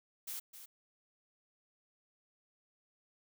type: noise with echo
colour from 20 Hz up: blue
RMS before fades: -42 dBFS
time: 0.27-0.4 s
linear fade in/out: 10 ms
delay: 260 ms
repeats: 1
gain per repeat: -10 dB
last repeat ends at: 0.66 s
effects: none